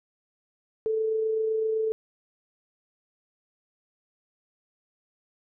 sine tone with amplitude modulation, 440 Hz, A4, in tune, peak -22 dBFS, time 0.86-1.92 s, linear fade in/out 0 ms, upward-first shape sine, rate 27.8 Hz, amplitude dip 30%, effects none

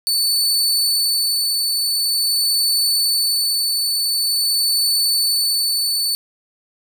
sawtooth tone with tremolo, 4489 Hz, C#8, 21 cents sharp, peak -12 dBFS, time 0.07-6.15 s, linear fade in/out 0 ms, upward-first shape sine, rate 0.46 Hz, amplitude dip 25%, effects none

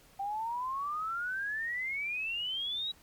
sine exponential sweep, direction up, 778 to 3895 Hz, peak -32 dBFS, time 0.19-2.92 s, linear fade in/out 10 ms, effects pink hiss -60 dBFS RMS until 3.02 s + MP3 96 kbps

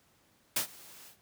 white noise with ADSR envelope, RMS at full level -28 dBFS, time 0.56-1.17 s, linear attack 5 ms, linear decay 100 ms, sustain -24 dB, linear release 98 ms, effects pink hiss -67 dBFS RMS until 1.21 s + high-pass 80 Hz 12 dB/octave

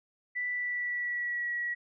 sine tone with pitch glide, 1975.5 to 1922.6 Hz, B6 to B6, 0 to -47 cents, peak -30 dBFS, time 0.35-1.75 s, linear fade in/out 20 ms, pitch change -47 cents, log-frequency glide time 0.49-1.5 s, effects none

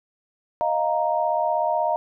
sine chord, Eb suspended second, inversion none, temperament equal, 622.3 / 698.5 / 932.3 Hz, Eb5 / F5 / Bb5, 0 / 0 / 0 cents, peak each -24 dBFS, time 0.61-1.96 s, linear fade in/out 0 ms, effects none

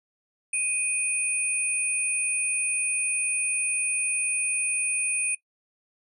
sine tone pair together, 2489 / 9338 Hz, D#7 / D9, 0 / -11 cents, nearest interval octave + major seventh, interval 2289 cents, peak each -27 dBFS, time 0.53-5.35 s, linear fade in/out 5 ms, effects noise-tail reverb RT60 0.1 s tail -18 dB re dry

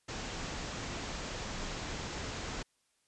pink low-pass noise, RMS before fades -40 dBFS, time 0.08-2.63 s, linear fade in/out 10 ms, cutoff 7600 Hz, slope 96 dB/octave, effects white hiss -75 dBFS RMS until 3.07 s + resampled to 24000 Hz

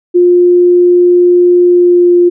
sine tone with pitch glide, 354.2 to 351.3 Hz, F4 to F4, +24 to +10 cents, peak -3 dBFS, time 0.14-2.3 s, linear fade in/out 20 ms, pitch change -14 cents, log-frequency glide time 1.64-2.18 s, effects none

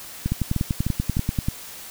two click trains, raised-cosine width 5 ms, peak -9 / -10 dBFS, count 13 / 4, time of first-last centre 0.32-1.485 / 0.26-1.169 s, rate 10.3 / 3.3 Hz, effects white hiss -39 dBFS RMS until 1.9 s

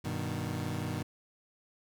25% pulse chord, G augmented, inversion none, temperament equal, 98 / 123.47 / 155.56 Hz, G2 / B2 / D#3, 0 / 0 / 0 cents, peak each -34 dBFS, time 0.04-1.03 s, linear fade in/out 10 ms, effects none

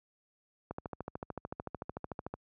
click train, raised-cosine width 1 ms, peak -24 dBFS, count 23, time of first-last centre 0.71-2.34 s, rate 13.5 Hz, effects high-pass 60 Hz 12 dB/octave

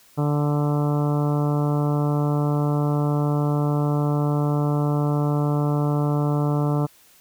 harmonic tone, 146.83 Hz, D3, in tune, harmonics 1 / 2 / 3 / 4 / 5 / 6 / 7 / 8 / 9, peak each -20 / -26 / -30 / -32 / -34 / -36 / -37 / -38 / -39 dBFS, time 0.17-6.87 s, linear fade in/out 20 ms, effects white hiss -54 dBFS RMS until 7.2 s

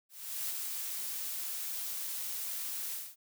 blue noise with ADSR envelope, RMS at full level -35 dBFS, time 0.09-3.16 s, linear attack 400 ms, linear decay 25 ms, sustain -3 dB, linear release 230 ms, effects none

